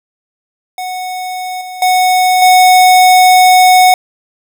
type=tone with level steps; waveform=square; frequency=737 Hz; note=F#5; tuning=7 cents flat; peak=-19 / -24 / -8 / -4 dBFS; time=0.78-3.94 s; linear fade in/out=2 ms; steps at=1.61 / 1.82 / 2.42 s; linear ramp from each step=2 ms; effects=none